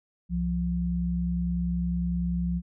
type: tone pair together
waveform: sine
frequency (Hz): 65.4 / 174.61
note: C2 / F3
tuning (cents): 0 / 0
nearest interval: octave + perfect fourth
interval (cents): 1700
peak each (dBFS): -30 / -26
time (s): 0.29-2.62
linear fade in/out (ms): 50
effects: none